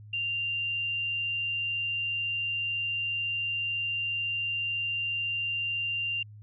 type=tone; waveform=sine; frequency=2783 Hz; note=F7; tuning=7 cents flat; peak=-28 dBFS; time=0.13-6.23 s; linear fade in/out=5 ms; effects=added 105 Hz sine -45 dBFS peak until 6.42 s